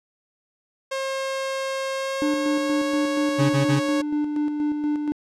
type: tone with pitch glide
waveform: sawtooth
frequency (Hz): 536 to 552.3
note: C5 to C#5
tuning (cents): +42 to -6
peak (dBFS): -21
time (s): 0.91-4.02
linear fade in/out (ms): 10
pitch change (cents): +52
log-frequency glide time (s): 1.95-2.97
type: tone with tremolo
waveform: triangle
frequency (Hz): 297.4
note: D4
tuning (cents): +22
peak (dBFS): -18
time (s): 2.22-5.12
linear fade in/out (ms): 0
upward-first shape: square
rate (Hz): 4.2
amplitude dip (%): 40
type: tone bursts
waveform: 40% pulse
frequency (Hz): 138.59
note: C#3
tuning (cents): 0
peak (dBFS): -18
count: 3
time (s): 3.38-3.802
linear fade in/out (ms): 20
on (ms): 120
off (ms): 31
effects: low-pass 8000 Hz 12 dB/octave